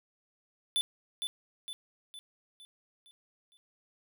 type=tone with echo; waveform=square; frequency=3500 Hz; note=A7; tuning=10 cents flat; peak=-27 dBFS; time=0.76-0.81 s; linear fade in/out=0 ms; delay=460 ms; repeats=6; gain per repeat=-6 dB; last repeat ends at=3.57 s; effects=none